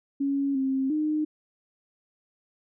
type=tone with pitch steps; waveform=sine; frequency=278 / 266.6 / 305.8 Hz; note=C#4 / C4 / D#4; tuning=+5 / +33 / -30 cents; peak=-23 dBFS; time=0.2-1.25 s; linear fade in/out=10 ms; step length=350 ms; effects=none